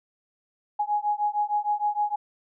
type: beating tone pair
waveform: sine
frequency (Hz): 830 / 836.5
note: G#5 / G#5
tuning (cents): -1 / +12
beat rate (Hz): 6.5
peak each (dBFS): -26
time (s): 0.79-2.16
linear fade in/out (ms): 10
effects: none